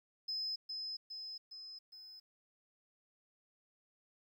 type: tone with echo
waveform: sine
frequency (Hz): 5100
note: D#8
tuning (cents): +42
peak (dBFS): -35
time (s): 0.28-0.56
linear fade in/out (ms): 10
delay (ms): 410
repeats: 4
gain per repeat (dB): -4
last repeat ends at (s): 2.2
effects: tanh soft clip ceiling -33 dBFS + 12-bit